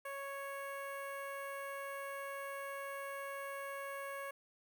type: tone with notch filter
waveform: 15% pulse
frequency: 554 Hz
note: C#5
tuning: 1 cent flat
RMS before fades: -44 dBFS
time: 0.05-4.31 s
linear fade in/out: 5 ms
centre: 5200 Hz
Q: 0.71
effects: none